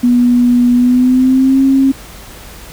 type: tone with pitch glide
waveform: sine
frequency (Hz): 243.8 to 269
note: B3 to C4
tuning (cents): -22 to +48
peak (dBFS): -6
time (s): 0.03-1.92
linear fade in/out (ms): 10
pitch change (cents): +170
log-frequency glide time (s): 0.74-1.61
effects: added 50 Hz sine -37 dBFS peak until 2.72 s + pink hiss -34 dBFS RMS until 2.72 s